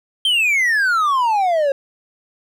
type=exponential sweep; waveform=triangle; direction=down; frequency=3200 to 538 Hz; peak=-12 dBFS; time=0.25-1.72 s; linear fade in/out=2 ms; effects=none